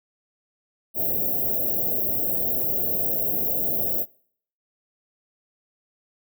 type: band-stop noise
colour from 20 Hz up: white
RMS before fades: -24 dBFS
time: 0.94-4.06 s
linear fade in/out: 50 ms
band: 720 to 13000 Hz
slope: 96 dB/octave
effects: noise-tail reverb RT60 0.6 s tail -25 dB re dry + high-pass 80 Hz 12 dB/octave